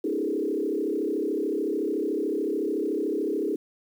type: tone with frequency modulation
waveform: sine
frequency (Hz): 362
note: F#4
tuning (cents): -38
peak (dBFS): -24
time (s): 0.04-3.56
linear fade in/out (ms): 5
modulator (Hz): 33.7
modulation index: 2.5
effects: 9-bit